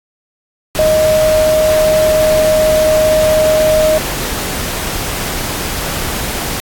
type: tone in noise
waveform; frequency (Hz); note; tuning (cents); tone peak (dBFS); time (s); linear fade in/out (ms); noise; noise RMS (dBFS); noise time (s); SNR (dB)
sine; 622.3; D#5; 0; -8; 0.79-3.98; 0; pink; -19; 0.75-6.6; +8
effects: AAC 64 kbps